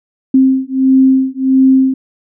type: beating tone pair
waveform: sine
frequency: 263.1 / 264.6 Hz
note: C4 / C4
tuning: +10 / +20 cents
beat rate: 1.5 Hz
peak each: -10 dBFS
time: 0.34-1.94 s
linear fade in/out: 5 ms
effects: none